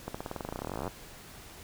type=accelerating click train; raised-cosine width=1 ms; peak=-21 dBFS; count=28; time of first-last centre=0.08-0.878 s; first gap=65 ms; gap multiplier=0.93; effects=pink hiss -49 dBFS RMS until 1.63 s